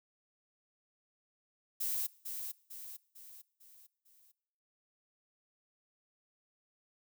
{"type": "noise with echo", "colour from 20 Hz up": "violet", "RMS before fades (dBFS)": -35, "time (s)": [1.8, 2.07], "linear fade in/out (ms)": 10, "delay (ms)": 450, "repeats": 5, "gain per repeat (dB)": -6, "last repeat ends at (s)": 4.32, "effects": ["noise-tail reverb RT60 0.9 s tail -23 dB re dry"]}